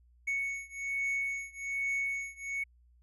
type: beating tone pair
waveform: triangle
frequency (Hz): 2217 / 2218.2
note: C#7 / C#7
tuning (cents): 0 / +1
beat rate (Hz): 1.2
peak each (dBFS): -33 / -34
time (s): 0.27-2.64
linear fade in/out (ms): 10
effects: added 60 Hz sine -60 dBFS peak until 3.02 s + resampled to 32000 Hz